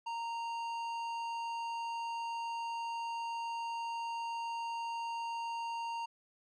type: tone with tanh clipping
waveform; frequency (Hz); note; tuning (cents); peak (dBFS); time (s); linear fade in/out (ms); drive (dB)
triangle; 927; A#5; -10; -38; 0.06-6.06; 10; 16
effects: none